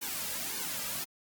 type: noise with flanger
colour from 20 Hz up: white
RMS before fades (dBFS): -36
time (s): 0.01-1.05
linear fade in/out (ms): 20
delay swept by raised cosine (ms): 1.5 to 2.8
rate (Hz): 1.8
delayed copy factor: -0.9
effects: Opus 48 kbps